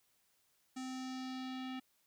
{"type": "tone with low-pass filter sweep", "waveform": "square", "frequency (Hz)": 258.8, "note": "C4", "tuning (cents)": -19, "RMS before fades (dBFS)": -43, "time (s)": [0.76, 1.8], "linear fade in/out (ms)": 10, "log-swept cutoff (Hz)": [7500, 3100], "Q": 2.1, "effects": ["white hiss -75 dBFS RMS until 2.06 s"]}